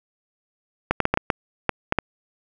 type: clicks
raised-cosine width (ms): 0.5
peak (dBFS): -3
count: 9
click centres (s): 0.91 / 1.003 / 1.054 / 1.14 / 1.174 / 1.302 / 1.693 / 1.924 / 1.987
effects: none